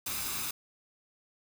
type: noise with comb filter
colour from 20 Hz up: white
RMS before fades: -35 dBFS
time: 0.06-0.51 s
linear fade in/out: 5 ms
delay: 0.8 ms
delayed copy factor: +0.5
effects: none